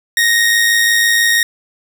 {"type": "tone with amplitude modulation", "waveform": "sawtooth", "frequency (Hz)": 1864.7, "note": "A#6", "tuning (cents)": 0, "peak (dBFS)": -5, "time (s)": [0.17, 1.43], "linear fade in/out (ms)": 2, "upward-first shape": "sine", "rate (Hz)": 106, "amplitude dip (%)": 35, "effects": []}